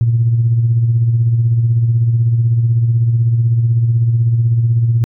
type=tone with tremolo; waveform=sine; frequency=116.54 Hz; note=A#2; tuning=in tune; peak=-7 dBFS; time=0.01-5.04 s; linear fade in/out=0 ms; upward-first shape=sine; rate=16 Hz; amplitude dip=45%; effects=tanh soft clip ceiling -3 dBFS